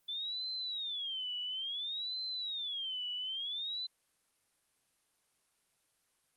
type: tone with vibrato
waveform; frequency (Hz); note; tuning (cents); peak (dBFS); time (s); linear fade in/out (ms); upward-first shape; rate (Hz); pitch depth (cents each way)
sine; 3471; A7; -24; -36; 0.08-3.87; 10; sine; 0.58; 280
effects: white hiss -75 dBFS RMS until 6.36 s + Opus 32 kbps